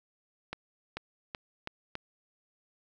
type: accelerating click train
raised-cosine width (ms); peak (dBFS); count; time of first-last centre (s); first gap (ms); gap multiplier
0.3; -20; 5; 0.53-1.954; 440; 0.86
effects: none